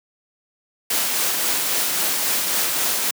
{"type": "noise with tremolo", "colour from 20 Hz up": "white", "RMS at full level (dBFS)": -20, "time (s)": [0.9, 3.11], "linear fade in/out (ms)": 5, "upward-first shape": "triangle", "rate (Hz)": 3.7, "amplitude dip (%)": 30, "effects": ["high-pass 200 Hz 12 dB/octave"]}